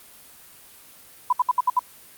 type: tone bursts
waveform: sine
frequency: 994 Hz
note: B5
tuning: 11 cents sharp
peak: -15 dBFS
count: 6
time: 1.3-1.793 s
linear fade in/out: 5 ms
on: 28 ms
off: 65 ms
effects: white hiss -48 dBFS RMS until 2.17 s + Opus 32 kbps